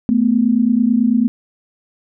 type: tone pair together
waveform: sine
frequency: 220 / 249.1 Hz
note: A3 / B3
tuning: 0 / +15 cents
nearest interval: major second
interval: 215 cents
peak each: -14 dBFS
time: 0.09-1.28 s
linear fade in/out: 0 ms
effects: none